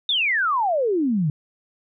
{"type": "exponential sweep", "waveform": "sine", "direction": "down", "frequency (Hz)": [3721, 141.8], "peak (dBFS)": -18, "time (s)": [0.09, 1.3], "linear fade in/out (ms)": 2, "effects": []}